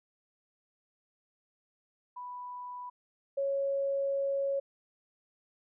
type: tone pair in turn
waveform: sine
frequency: 987.8 / 552.6 Hz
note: B5 / C#5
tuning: 0 / -6 cents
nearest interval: minor seventh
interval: 1006 cents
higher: first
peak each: -39 / -28 dBFS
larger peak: second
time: 2.16-2.9 / 3.37-4.6 s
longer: second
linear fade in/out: 10 ms
effects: none